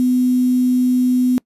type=tone with quantisation; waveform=sine; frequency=251.3 Hz; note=B3; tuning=30 cents sharp; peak=-12 dBFS; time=0-1.38 s; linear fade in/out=0 ms; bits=6; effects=noise-tail reverb RT60 0.1 s tail -24 dB re dry + resampled to 32000 Hz